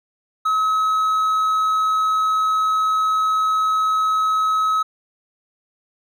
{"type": "tone", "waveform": "triangle", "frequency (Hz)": 1282, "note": "E6", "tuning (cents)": -49, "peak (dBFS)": -14, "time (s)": [0.45, 4.83], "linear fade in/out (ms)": 10, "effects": []}